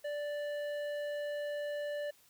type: tone with hard clipping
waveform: sine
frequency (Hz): 586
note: D5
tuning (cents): -4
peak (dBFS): -37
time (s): 0.04-2.11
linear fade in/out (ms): 10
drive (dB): 10
effects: white hiss -65 dBFS RMS until 2.29 s